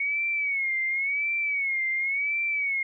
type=tone with vibrato; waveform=sine; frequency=2217 Hz; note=C#7; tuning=in tune; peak=-24 dBFS; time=0-2.83 s; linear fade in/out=5 ms; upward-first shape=sine; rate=0.93 Hz; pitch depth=100 cents each way; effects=none